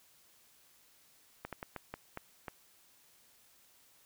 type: slowing click train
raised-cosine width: 0.5 ms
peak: -25 dBFS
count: 7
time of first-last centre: 1.45-2.482 s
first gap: 77 ms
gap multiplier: 1.32
effects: white hiss -65 dBFS RMS until 4.05 s